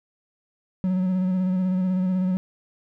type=tone with vibrato; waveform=triangle; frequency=185 Hz; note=F#3; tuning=in tune; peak=-18 dBFS; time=0.84-2.37 s; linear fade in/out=0 ms; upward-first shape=square; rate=16 Hz; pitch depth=24 cents each way; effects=none